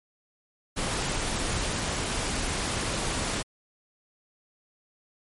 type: noise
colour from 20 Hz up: pink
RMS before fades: -29 dBFS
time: 0.76-3.43 s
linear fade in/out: 20 ms
effects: MP3 48 kbps